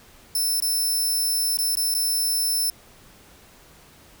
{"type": "tone with dropouts", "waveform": "10% pulse", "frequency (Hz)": 5300, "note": "E8", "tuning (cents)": 9, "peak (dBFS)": -15, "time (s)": [0.35, 2.7], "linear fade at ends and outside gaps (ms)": 2, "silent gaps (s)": [[0.602, 0.622], [1.572, 1.587], [1.754, 1.77], [1.942, 1.948]], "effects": ["pink hiss -51 dBFS RMS until 4.2 s"]}